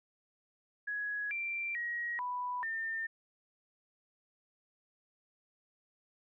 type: tone with pitch steps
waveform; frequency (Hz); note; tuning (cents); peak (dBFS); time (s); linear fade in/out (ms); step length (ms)
sine; 1673 / 2357 / 1896 / 989 / 1805; G#6 / D7 / A#6 / B5 / A6; +12 / +6 / +29 / +2 / +44; -34; 0.87-3.07; 10; 440
effects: none